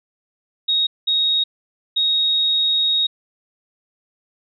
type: tone bursts at uneven times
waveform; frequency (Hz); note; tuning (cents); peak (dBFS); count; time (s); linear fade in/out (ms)
sine; 3760; A#7; +14; -15; 3; 0.68-0.87 / 1.07-1.44 / 1.96-3.07; 10
effects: none